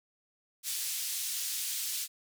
white band-pass noise, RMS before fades -35 dBFS, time 0.63-2.08 s, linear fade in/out 50 ms, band 3300 to 13000 Hz, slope 12 dB/octave, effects none

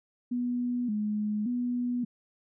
sine tone with vibrato, 227 Hz, A#3, 46 cents flat, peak -27 dBFS, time 0.31-2.05 s, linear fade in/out 10 ms, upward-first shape square, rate 0.87 Hz, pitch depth 130 cents each way, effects none

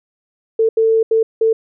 sine tone bursts at uneven times, 447.1 Hz, A4, 28 cents sharp, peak -10 dBFS, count 4, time 0.59-0.69 / 0.77-1.03 / 1.11-1.23 / 1.41-1.53 s, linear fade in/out 5 ms, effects none

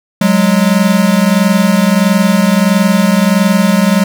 square tone pair together, 185.08 / 206.6 Hz, F#3 / G#3, +1 / -9 cents, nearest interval major second, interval 190 cents, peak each -11 dBFS, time 0.21-4.04 s, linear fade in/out 5 ms, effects none

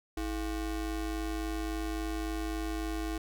square ring-modulated tone, 187.8 Hz, F#3, 26 cents sharp, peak -30 dBFS, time 0.17-3.18 s, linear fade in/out 5 ms, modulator 136 Hz, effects none

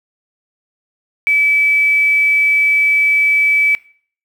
sine tone with quantisation, 2300 Hz, D7, 37 cents flat, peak -10 dBFS, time 1.27-3.75 s, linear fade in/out 0 ms, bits 6, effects noise-tail reverb RT60 0.5 s tail -20 dB re dry

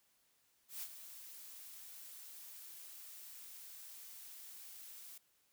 blue noise with ADSR envelope, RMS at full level -43 dBFS, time 0.68-5.18 s, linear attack 140 ms, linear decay 54 ms, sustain -10 dB, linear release 4 ms, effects white hiss -75 dBFS RMS until 5.52 s

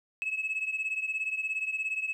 sine beating tone pair, 2581 / 2598 Hz, E7 / E7, -37 / -26 cents, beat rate 17 Hz, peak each -30 / -33 dBFS, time 0.22-2.13 s, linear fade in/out 0 ms, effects tanh soft clip ceiling -25 dBFS + 11-bit

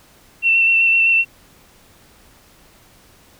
sine tone with vibrato, 2698 Hz, E7, 40 cents sharp, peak -11 dBFS, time 0.42-1.25 s, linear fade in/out 50 ms, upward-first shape square, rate 7.8 Hz, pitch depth 14 cents each way, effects pink hiss -50 dBFS RMS until 3.39 s

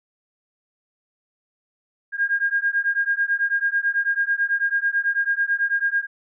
sine beating tone pair, 1615 / 1624.1 Hz, G#6 / G#6, -49 / -39 cents, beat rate 9.1 Hz, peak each -22 dBFS, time 2.12-6.07 s, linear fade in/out 50 ms, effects none

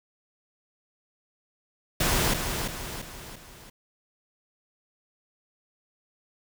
pink noise with echo, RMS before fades -24 dBFS, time 2-2.34 s, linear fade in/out 5 ms, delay 340 ms, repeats 4, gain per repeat -6 dB, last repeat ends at 3.7 s, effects none

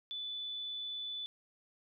sine tone, 3484 Hz, A7, 18 cents flat, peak -38 dBFS, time 0.11-1.26 s, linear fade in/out 0 ms, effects none

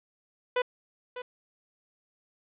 sawtooth tone with echo, 496.8 Hz, B4, 10 cents sharp, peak -20 dBFS, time 0.56-0.62 s, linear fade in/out 5 ms, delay 600 ms, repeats 1, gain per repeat -12 dB, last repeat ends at 1.22 s, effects resampled to 8000 Hz + 9-bit

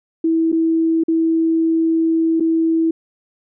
sine tone with dropouts, 326 Hz, E4, 19 cents flat, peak -13 dBFS, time 0.24-2.91 s, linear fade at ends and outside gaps 5 ms, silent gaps 0.519-0.526 / 1.037-1.082 / 2.399-2.405 s, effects none

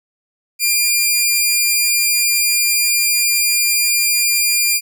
10% pulse tone, 2401 Hz, D7, 38 cents sharp, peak -4 dBFS, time 0.59-4.81 s, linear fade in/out 50 ms, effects none

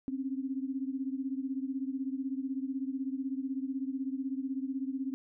sine beating tone pair, 262.2 / 278.2 Hz, C4 / C#4, +4 / +6 cents, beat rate 16 Hz, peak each -34 / -37 dBFS, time 0.08-5.14 s, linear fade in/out 0 ms, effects none

